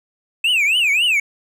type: tone with vibrato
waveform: triangle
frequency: 2584 Hz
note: E7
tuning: 35 cents flat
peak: -12 dBFS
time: 0.44-1.2 s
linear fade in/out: 5 ms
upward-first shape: triangle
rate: 3.7 Hz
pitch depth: 290 cents each way
effects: none